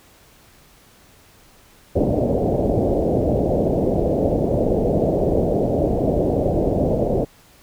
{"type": "low-pass noise", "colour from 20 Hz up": "white", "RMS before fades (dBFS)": -19, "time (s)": [1.95, 7.25], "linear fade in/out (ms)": 10, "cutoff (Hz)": 650, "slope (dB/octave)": 48, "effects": ["pink hiss -51 dBFS RMS until 7.62 s"]}